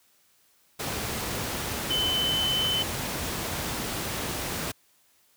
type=tone in noise; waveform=sine; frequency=3043 Hz; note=F#7; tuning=48 cents sharp; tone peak=-24 dBFS; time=1.9-2.83 s; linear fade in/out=10 ms; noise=pink; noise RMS=-31 dBFS; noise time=0.79-4.72 s; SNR=+4 dB; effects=white hiss -64 dBFS RMS until 5.36 s + high-pass 60 Hz 12 dB/octave